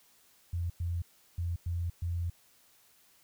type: tone bursts at uneven times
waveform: sine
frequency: 86 Hz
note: F2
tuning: 26 cents flat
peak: -30 dBFS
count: 5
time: 0.53-0.7 / 0.8-1.02 / 1.38-1.56 / 1.66-1.9 / 2.02-2.3 s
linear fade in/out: 5 ms
effects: white hiss -64 dBFS RMS until 3.23 s